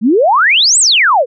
sine exponential two-way sweep, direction up then down, 197.1 to 8560 to 450 Hz, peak -6 dBFS, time 0.01-1.26 s, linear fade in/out 50 ms, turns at 0.79 s, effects none

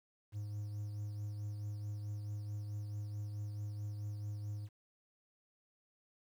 triangle tone with tremolo, 104 Hz, G#2, 3 cents sharp, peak -35 dBFS, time 0.32-4.69 s, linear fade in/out 50 ms, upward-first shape triangle, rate 4.6 Hz, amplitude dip 40%, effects tanh soft clip ceiling -31 dBFS + 11-bit

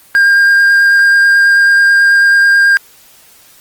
triangle tone with vibrato, 1606 Hz, G6, 41 cents sharp, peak -3 dBFS, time 0.15-2.77 s, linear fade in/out 0 ms, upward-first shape triangle, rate 9.2 Hz, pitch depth 11 cents each way, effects white hiss -43 dBFS RMS until 3.6 s + Opus 24 kbps

